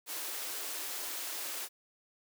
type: high-pass noise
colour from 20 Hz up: white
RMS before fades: -39 dBFS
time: 0.06-1.69 s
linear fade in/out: 50 ms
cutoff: 280 Hz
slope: 96 dB/octave
effects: none